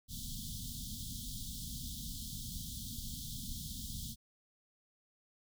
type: band-stop noise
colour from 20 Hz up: pink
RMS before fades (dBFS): -43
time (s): 0.08-4.16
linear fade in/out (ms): 50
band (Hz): 260 to 3200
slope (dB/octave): 96
effects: none